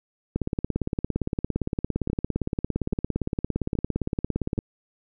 two click trains, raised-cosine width 3 ms, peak -12 / -15 dBFS, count 75 / 4, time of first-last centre 0.36-4.589 / 2.1-4.579 s, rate 17.5 / 1.21 Hz, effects none

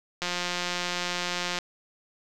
click train, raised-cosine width 0.2 ms, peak -12 dBFS, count 243, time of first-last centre 0.22-1.587 s, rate 177 Hz, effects none

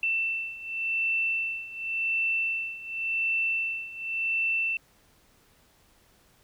sine beating tone pair, 2675 / 2675.9 Hz, E7 / E7, +25 / +25 cents, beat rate 0.9 Hz, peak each -31 / -28 dBFS, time 0.03-4.77 s, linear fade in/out 2 ms, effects pink hiss -62 dBFS RMS until 6.43 s

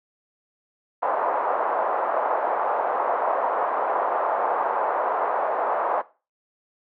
pink band-pass noise, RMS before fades -24 dBFS, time 1.02-6.02 s, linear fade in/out 10 ms, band 580 to 1100 Hz, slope 24 dB/octave, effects noise-tail reverb RT60 0.3 s tail -17 dB re dry

